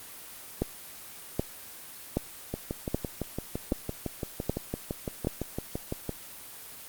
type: two click trains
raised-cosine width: 2 ms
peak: -12 / -17 dBFS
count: 7 / 22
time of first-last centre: 0.62-5.271 / 2.54-6.093 s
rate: 1.29 / 5.91 Hz
effects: white hiss -45 dBFS RMS until 6.88 s + Opus 24 kbps